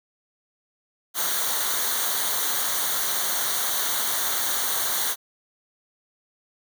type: noise with comb filter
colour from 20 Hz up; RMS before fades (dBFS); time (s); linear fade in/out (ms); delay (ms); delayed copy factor
white; -25; 1.14-5.16; 50; 0.39; -0.75
effects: none